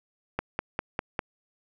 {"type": "click train", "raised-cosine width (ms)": 0.5, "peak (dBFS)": -12, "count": 5, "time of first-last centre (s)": [0.39, 1.192], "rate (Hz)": 4.99, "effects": []}